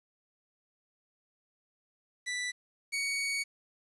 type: tone pair in turn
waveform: sawtooth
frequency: 1975.5 / 2239 Hz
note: B6 / C#7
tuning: 0 / +17 cents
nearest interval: major second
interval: 217 cents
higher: second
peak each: -29 / -27 dBFS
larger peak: second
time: 2.26-2.52 / 2.92-3.44 s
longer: second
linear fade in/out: 20 ms
effects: resampled to 24000 Hz + 10-bit